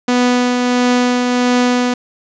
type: tone with tremolo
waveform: sawtooth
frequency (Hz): 246.9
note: B3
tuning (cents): 0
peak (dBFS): -6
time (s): 0.08-1.94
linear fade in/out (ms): 5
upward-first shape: triangle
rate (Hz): 1.5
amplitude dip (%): 35
effects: resampled to 16000 Hz + 7-bit